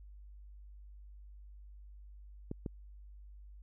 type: clicks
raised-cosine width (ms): 3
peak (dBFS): -25 / -25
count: 2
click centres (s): 2.514 / 2.662
effects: added 50 Hz sine -50 dBFS peak until 3.62 s